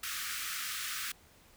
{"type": "high-pass noise", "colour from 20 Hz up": "pink", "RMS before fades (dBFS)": -38, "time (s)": [0.03, 1.12], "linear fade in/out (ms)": 5, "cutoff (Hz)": 1200, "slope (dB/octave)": 96, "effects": ["pink hiss -61 dBFS RMS until 1.56 s"]}